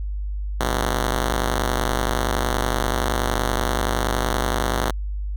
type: ring-modulated tone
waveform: 5% pulse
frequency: 124.5 Hz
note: B2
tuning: 14 cents sharp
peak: -7 dBFS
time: 0.6-4.91 s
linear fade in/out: 5 ms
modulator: 25.3 Hz
effects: added 50 Hz sine -24 dBFS peak until 5.36 s